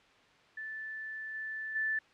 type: tone with level steps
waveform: sine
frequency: 1756 Hz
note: A6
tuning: 4 cents flat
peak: -38 / -36 / -29 dBFS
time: 0.57-1.99 s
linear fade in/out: 5 ms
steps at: 1.34 / 1.75 s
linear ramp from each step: 10 ms
effects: white hiss -62 dBFS RMS until 2.13 s + low-pass 3000 Hz 12 dB/octave